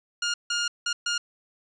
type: tone bursts at uneven times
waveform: 15% pulse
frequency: 1417 Hz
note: F6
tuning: 25 cents sharp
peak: -18 dBFS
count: 4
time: 0.22-0.34 / 0.5-0.68 / 0.86-0.93 / 1.06-1.18 s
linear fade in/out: 5 ms
effects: resampled to 22050 Hz